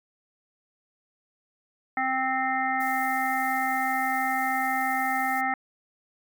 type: harmonic tone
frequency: 261.6 Hz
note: C4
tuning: in tune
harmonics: 1 / 3 / 5 / 7 / 8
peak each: -34 / -26 / -31 / -30 / -32 dBFS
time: 1.97-5.54 s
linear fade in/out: 2 ms
type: noise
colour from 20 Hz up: violet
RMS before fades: -41 dBFS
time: 2.8-5.41 s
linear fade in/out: 5 ms
effects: MP3 96 kbps